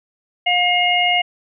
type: harmonic tone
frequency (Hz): 713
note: F5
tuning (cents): +36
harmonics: 1 / 3 / 4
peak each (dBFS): -18 / -18 / -18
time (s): 0.46-1.22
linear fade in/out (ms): 10
effects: none